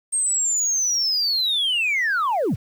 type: linear sweep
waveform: sine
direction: down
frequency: 8550 to 65.41 Hz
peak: -17 dBFS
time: 0.12-2.56 s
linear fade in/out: 20 ms
effects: tanh soft clip ceiling -16 dBFS + 8-bit